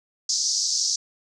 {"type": "band-pass noise", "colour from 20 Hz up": "white", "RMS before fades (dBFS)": -24, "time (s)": [0.29, 0.96], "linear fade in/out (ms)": 5, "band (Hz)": [4800, 6300], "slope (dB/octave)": 48, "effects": []}